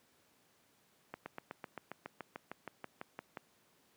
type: slowing click train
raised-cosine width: 0.5 ms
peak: -27 dBFS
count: 16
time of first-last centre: 1.14-3.372 s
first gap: 120 ms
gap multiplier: 1.03
effects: pink hiss -70 dBFS RMS until 3.96 s + high-pass 150 Hz 12 dB/octave